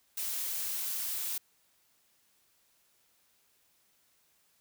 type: noise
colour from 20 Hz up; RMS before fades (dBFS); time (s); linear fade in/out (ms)
blue; -35; 0.17-1.38; 5
effects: white hiss -70 dBFS RMS until 4.6 s